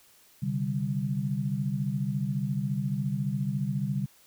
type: chord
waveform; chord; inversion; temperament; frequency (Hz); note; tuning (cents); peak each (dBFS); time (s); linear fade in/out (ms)
sine; C suspended second; none; equal with one note detuned; 132.49 / 146.83 / 196; C3 / D3 / G3; +22 / 0 / 0; -31; 0.42-4.06; 10
effects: white hiss -59 dBFS RMS until 4.26 s